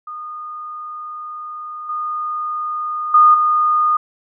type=tone with level steps; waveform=sine; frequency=1226 Hz; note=D#6; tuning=26 cents flat; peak=-27 / -20 / -6 / -12 dBFS; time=0.07-3.97 s; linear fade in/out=5 ms; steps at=1.89 / 3.14 / 3.34 s; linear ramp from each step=5 ms; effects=none